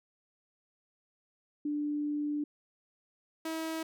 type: tone pair in turn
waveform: sine / sawtooth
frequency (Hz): 294.9 / 321.9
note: D4 / E4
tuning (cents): +7 / -41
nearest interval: major second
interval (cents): 152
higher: second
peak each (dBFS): -30 / -30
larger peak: neither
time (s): 1.65-2.44 / 3.45-3.83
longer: first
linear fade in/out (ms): 5
effects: none